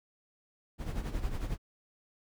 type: noise with tremolo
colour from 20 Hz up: brown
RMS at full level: -32 dBFS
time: 0.78-1.58 s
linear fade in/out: 50 ms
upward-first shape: sine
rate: 11 Hz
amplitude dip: 65%
effects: none